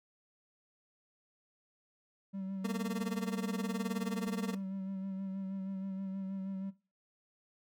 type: tone with vibrato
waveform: triangle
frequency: 192.4 Hz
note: G3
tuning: 32 cents flat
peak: -35 dBFS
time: 2.33-6.71 s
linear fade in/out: 20 ms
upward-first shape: sine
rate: 6.3 Hz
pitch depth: 29 cents each way
type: tone with tremolo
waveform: 30% pulse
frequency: 229 Hz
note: A#3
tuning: 31 cents flat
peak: -29 dBFS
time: 2.64-4.55 s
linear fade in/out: 10 ms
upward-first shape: sine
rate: 19 Hz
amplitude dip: 85%
effects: noise-tail reverb RT60 0.3 s tail -17 dB re dry + MP3 96 kbps